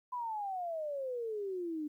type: exponential sweep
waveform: sine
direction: down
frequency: 1011 to 293.7 Hz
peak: -35 dBFS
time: 0.12-1.88 s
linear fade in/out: 10 ms
effects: 12-bit